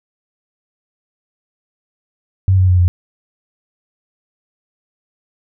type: tone with pitch steps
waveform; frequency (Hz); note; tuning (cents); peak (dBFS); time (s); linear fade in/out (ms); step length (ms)
sine; 95 / 92.83 / 90.71 / 88.64; F#2 / F#2 / F#2 / F2; +46 / +6 / -34 / +26; -8; 2.48-2.88; 0; 100
effects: none